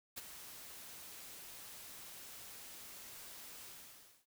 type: noise with ADSR envelope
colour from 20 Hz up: white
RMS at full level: -43 dBFS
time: 0.16-4.26 s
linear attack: 18 ms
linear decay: 25 ms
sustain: -9 dB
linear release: 610 ms
effects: none

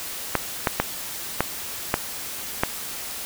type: clicks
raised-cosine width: 0.5 ms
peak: -3 dBFS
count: 6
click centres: 0.353 / 0.672 / 0.8 / 1.406 / 1.941 / 2.635 s
effects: white hiss -33 dBFS RMS until 3.25 s

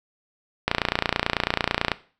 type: click train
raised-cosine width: 0.3 ms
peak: -3 dBFS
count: 37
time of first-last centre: 0.68-1.917 s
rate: 29.1 Hz
effects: noise-tail reverb RT60 0.4 s tail -17 dB re dry

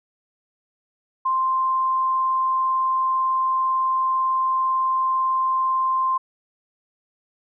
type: tone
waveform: sine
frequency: 1047 Hz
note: C6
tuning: 1 cent sharp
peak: -18 dBFS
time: 1.25-6.18 s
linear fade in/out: 10 ms
effects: none

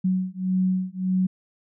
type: beating tone pair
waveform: sine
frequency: 185 / 186.7 Hz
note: F#3 / F#3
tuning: 0 / +16 cents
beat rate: 1.7 Hz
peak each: -24 dBFS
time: 0.04-1.27 s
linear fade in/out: 10 ms
effects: none

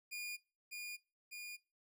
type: tone with echo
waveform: sawtooth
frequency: 2431 Hz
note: D#7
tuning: 41 cents flat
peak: -39 dBFS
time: 0.11-0.37 s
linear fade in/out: 20 ms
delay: 600 ms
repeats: 2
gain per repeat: -2 dB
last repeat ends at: 1.57 s
effects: noise-tail reverb RT60 0.3 s tail -21 dB re dry

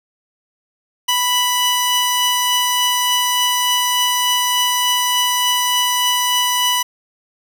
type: tone pair together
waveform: sawtooth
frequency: 987.8 / 2960 Hz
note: B5 / F#7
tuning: 0 / 0 cents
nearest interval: octave + perfect fifth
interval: 1900 cents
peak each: -14 dBFS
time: 1.08-6.83 s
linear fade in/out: 10 ms
effects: none

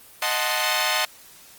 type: chord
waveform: 10% pulse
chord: D# diminished seventh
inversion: none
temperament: equal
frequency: 622.3 / 740 / 880 / 1046.5 Hz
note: D#5 / F#5 / A5 / C6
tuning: 0 / 0 / 0 / 0 cents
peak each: -18 dBFS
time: 0.22-1.05 s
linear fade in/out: 2 ms
effects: white hiss -48 dBFS RMS until 1.58 s + Opus 32 kbps

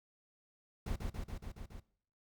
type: noise with echo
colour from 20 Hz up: brown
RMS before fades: -37 dBFS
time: 0.86-0.96 s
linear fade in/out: 5 ms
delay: 140 ms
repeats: 6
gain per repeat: -2 dB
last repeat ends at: 1.8 s
effects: noise-tail reverb RT60 0.6 s tail -20 dB re dry

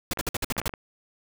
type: noise bursts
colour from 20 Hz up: pink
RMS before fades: -27 dBFS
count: 8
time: 0.11-0.68 s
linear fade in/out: 2 ms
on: 24 ms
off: 54 ms
type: clicks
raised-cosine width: 0.5 ms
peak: -19 dBFS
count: 6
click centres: 0.173 / 0.567 / 0.616 / 0.657 / 0.694 / 0.738 s
effects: none

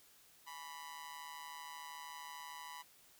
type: tone with amplitude modulation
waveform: sawtooth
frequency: 987.8 Hz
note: B5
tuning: in tune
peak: -40 dBFS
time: 0.46-2.83 s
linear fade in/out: 20 ms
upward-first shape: sine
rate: 153 Hz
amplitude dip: 85%
effects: white hiss -65 dBFS RMS until 3.19 s

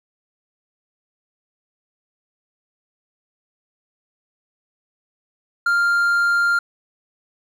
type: tone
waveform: triangle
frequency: 1396.9 Hz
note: F6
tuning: in tune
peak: -13 dBFS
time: 5.66-6.59 s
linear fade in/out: 5 ms
effects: none

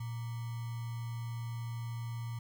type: tone with sample-and-hold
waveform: sine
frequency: 116.54 Hz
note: A#2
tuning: in tune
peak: -36 dBFS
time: 0-2.39 s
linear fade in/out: 5 ms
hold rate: 1050 Hz
effects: none

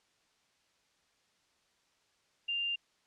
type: tone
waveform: sine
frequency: 2794 Hz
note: F7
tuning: in tune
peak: -31 dBFS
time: 2.48-2.76 s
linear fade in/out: 10 ms
effects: white hiss -72 dBFS RMS until 3.06 s + low-pass 6000 Hz 12 dB/octave

